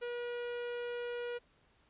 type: tone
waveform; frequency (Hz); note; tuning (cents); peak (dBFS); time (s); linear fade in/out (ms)
45% pulse; 481.5; B4; -44; -37; 0.01-1.39; 20
effects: pink hiss -69 dBFS RMS until 1.89 s + resampled to 8000 Hz